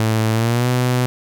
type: tone with pitch glide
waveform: sawtooth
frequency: 110.6 to 124.86 Hz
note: A2 to B2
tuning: +9 to +19 cents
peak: -11 dBFS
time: 0-1.06 s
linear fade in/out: 0 ms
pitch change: +210 cents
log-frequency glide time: 0.31-0.69 s
effects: none